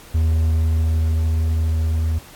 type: tone with level ramp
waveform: triangle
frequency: 80.1 Hz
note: E2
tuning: 49 cents flat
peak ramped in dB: -12 to -15 dBFS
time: 0.14-2.19 s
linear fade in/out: 10 ms
effects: pink hiss -43 dBFS RMS until 2.35 s + AAC 64 kbps